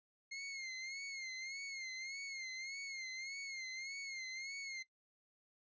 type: tone with vibrato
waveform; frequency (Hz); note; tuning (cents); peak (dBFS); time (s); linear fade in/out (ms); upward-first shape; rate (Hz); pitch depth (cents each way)
sawtooth; 2137; C7; +36; -40; 0.31-4.83; 10; sine; 1.7; 71
effects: noise-tail reverb RT60 0.1 s tail -17 dB re dry + resampled to 16000 Hz